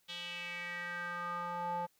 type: tone with band-pass filter sweep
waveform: square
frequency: 174.61 Hz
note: F3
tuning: in tune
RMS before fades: -40 dBFS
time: 0.08-1.87 s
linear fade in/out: 20 ms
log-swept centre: 3400 to 780 Hz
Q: 4.3
effects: white hiss -73 dBFS RMS until 1.99 s